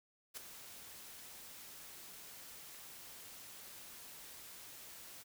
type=noise with ADSR envelope; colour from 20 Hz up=white; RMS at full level=-43 dBFS; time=0.34-5.24 s; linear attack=31 ms; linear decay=7 ms; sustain=-10 dB; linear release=29 ms; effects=none